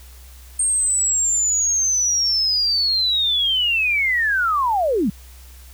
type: linear sweep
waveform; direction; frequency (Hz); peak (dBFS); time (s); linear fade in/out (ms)
sine; down; 8630 to 169.7; -16; 0.59-5.1; 5
effects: added 63 Hz sine -40 dBFS peak until 5.73 s + white hiss -48 dBFS RMS until 5.73 s